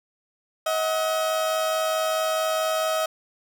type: tone pair together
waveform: 30% pulse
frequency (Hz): 635.4 / 740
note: D#5 / F#5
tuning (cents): +36 / 0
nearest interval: minor third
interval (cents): 264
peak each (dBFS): -20 / -29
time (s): 0.66-3.06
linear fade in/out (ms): 5
effects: none